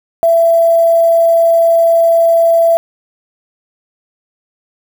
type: tone with quantisation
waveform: sine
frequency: 668 Hz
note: E5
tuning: 23 cents sharp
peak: -6 dBFS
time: 0.23-2.77 s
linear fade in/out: 0 ms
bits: 5
effects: none